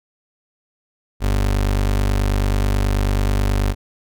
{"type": "tone", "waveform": "30% pulse", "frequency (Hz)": 49.26, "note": "G1", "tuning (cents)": 9, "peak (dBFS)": -13, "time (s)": [1.2, 3.75], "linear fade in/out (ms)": 50, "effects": []}